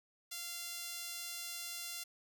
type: tone with high-pass filter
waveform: sawtooth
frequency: 691 Hz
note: F5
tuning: 19 cents flat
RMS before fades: -44 dBFS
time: 0.31-2.04 s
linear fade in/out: 10 ms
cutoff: 3900 Hz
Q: 0.64
effects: none